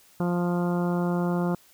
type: harmonic tone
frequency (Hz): 175.4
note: F3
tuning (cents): +8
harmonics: 1 / 2 / 3 / 4 / 5 / 6 / 7 / 8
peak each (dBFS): -24 / -30 / -34 / -36 / -38 / -40 / -41 / -42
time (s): 0.2-1.55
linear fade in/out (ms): 2
effects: white hiss -57 dBFS RMS until 1.73 s